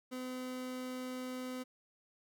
30% pulse tone, 254.5 Hz, C4, 48 cents flat, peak -37 dBFS, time 0.11-1.64 s, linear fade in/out 20 ms, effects none

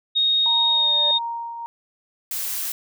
sine tone with pitch glide, 3729 to 3701 Hz, A#7 to A#7, 0 to -13 cents, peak -16 dBFS, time 0.15-1.19 s, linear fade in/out 20 ms, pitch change -13 cents, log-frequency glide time 0.72-0.89 s
triangle tone with exponential growth, 587.3 Hz, D5, in tune, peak -25 dBFS, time 0.32-1.11 s, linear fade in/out 1 ms, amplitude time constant 170 ms
sine tone with tremolo, 932.3 Hz, A#5, in tune, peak -24 dBFS, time 0.46-1.66 s, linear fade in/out 0 ms, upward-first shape triangle, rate 1.6 Hz, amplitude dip 55%
blue noise, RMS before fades -27 dBFS, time 2.31-2.72 s, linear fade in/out 2 ms
effects none

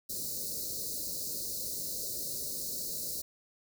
white band-stop noise, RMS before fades -37 dBFS, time 0.09-3.22 s, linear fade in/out 10 ms, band 610 to 4000 Hz, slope 96 dB/octave, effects none

